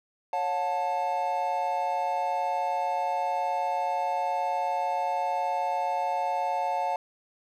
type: chord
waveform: triangle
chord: F# minor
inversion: second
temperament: equal with one note detuned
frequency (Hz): 554.4 / 721 / 880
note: C#5 / F#5 / A5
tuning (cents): 0 / -45 / 0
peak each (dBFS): -32 / -27 / -27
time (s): 0.33-6.96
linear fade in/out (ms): 2
effects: none